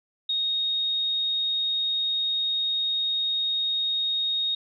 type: tone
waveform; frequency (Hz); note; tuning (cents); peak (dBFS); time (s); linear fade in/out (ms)
sine; 3730; A#7; 0; -23; 0.29-4.55; 5
effects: none